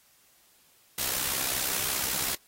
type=noise with amplitude modulation; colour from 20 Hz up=white; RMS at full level=-27 dBFS; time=0.98-2.35 s; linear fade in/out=5 ms; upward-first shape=sine; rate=65.3 Hz; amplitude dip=60%; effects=white hiss -62 dBFS RMS until 2.47 s + AAC 48 kbps